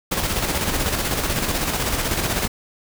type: noise with tremolo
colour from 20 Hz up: pink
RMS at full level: -21 dBFS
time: 0.11-2.48 s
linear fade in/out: 10 ms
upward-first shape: square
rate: 16 Hz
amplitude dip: 40%
effects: none